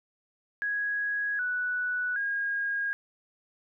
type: tone with pitch steps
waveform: sine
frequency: 1660 / 1480 / 1631 Hz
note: G#6 / F#6 / G#6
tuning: -1 / 0 / -32 cents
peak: -27 dBFS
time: 0.62-2.93 s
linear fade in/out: 0 ms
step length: 770 ms
effects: none